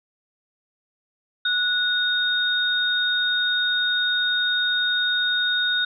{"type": "tone pair together", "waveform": "sine", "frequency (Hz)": [1468, 3710], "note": ["F#6", "A#7"], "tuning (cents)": [-14, -9], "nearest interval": "octave + major third", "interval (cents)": 1605, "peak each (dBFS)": -22, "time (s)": [1.45, 5.85], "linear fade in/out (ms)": 5, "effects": []}